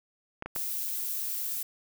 clicks, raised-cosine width 0.5 ms, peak -21 dBFS, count 3, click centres 0.424 / 0.46 / 0.562 s
violet noise, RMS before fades -33 dBFS, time 0.55-1.63 s, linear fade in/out 5 ms
effects none

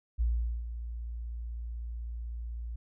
sine tone with ADSR envelope, 58 Hz, A#1, 8 cents flat, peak -24 dBFS, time 0.18-2.76 s, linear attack 27 ms, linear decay 430 ms, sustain -11 dB, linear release 6 ms, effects none

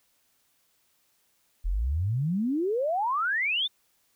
sine exponential sweep, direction up, 38.89 to 3670 Hz, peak -24 dBFS, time 1.64-3.68 s, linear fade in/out 20 ms, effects white hiss -69 dBFS RMS until 4.15 s

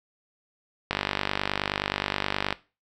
click train, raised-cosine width 0.3 ms, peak -8 dBFS, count 81, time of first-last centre 0.91-2.526 s, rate 49.5 Hz, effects noise-tail reverb RT60 0.3 s tail -18 dB re dry

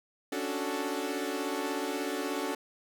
sawtooth chord, D major seventh, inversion third, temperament equal, 277.2 / 293.7 / 370 / 440 Hz, C#4 / D4 / F#4 / A4, 0 / 0 / 0 / 0 cents, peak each -33 dBFS, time 0.32-2.55 s, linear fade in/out 5 ms, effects none

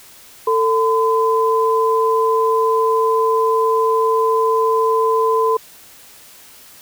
sine tone pair together, 446.5 / 1016 Hz, A4 / B5, +25 / +49 cents, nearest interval octave + major second, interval 1424 cents, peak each -15 / -16 dBFS, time 0.47-5.57 s, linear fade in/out 5 ms, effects white hiss -43 dBFS RMS until 6.81 s

